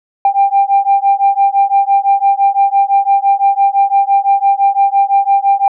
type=beating tone pair; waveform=sine; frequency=790 / 795.9 Hz; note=G5 / G5; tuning=+13 / +26 cents; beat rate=5.9 Hz; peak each=-10 dBFS; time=0.25-5.68 s; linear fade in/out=2 ms; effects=tanh soft clip ceiling -2 dBFS